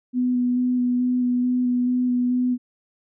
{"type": "tone with vibrato", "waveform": "sine", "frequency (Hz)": 248.2, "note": "B3", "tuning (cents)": 9, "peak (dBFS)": -18, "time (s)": [0.13, 2.58], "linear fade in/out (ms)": 50, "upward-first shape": "square", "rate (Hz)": 2.3, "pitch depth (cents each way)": 11, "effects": []}